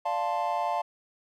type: chord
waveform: triangle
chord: D minor seventh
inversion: none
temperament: equal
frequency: 587.3 / 698.5 / 880 / 1046.5 Hz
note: D5 / F5 / A5 / C6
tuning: 0 / 0 / 0 / 0 cents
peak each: -33 / -28 / -28 / -33 dBFS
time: 0.05-0.82 s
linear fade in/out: 10 ms
effects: none